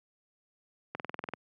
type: click train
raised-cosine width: 0.5 ms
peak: -20 dBFS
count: 9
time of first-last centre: 0.95-1.336 s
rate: 20.7 Hz
effects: high-pass 150 Hz 12 dB/octave